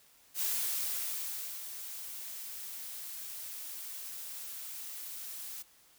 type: noise with ADSR envelope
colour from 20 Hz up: blue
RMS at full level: -32 dBFS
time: 0.34-5.63 s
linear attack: 71 ms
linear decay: 1200 ms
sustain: -11 dB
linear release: 16 ms
effects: white hiss -63 dBFS RMS until 5.98 s